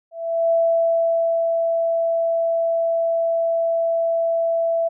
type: tone with ADSR envelope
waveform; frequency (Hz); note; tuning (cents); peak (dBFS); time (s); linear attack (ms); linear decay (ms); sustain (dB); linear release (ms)
sine; 665; E5; +15; -14; 0.11-4.89; 400; 940; -3; 17
effects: none